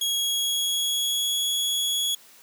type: tone with pitch glide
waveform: sawtooth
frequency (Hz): 3312 to 3354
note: G#7 to G#7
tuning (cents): -5 to +16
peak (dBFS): -20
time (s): 0.01-2.15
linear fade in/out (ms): 5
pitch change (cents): +21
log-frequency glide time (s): 0.14-1.4
effects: white hiss -52 dBFS RMS until 2.42 s + high-pass 200 Hz 12 dB/octave